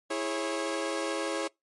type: chord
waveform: sawtooth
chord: C# minor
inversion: first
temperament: equal with one note detuned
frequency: 329.6 / 415.3 / 546.7 Hz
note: E4 / G#4 / C#5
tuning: 0 / 0 / -24 cents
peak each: -30 / -32 / -29 dBFS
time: 0.1-1.48 s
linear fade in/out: 10 ms
effects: noise-tail reverb RT60 0.2 s tail -26 dB re dry + MP3 48 kbps